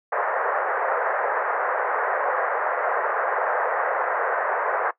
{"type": "band-pass noise", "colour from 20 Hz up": "pink", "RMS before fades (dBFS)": -24, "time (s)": [0.12, 4.91], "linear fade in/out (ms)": 5, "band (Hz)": [470, 1800], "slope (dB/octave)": 48, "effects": ["noise-tail reverb RT60 0.1 s tail -18 dB re dry"]}